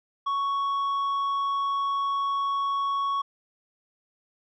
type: tone with tanh clipping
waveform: triangle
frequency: 1112 Hz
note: C#6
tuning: 5 cents sharp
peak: -25 dBFS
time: 0.26-3.22 s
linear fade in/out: 10 ms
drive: 9 dB
effects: none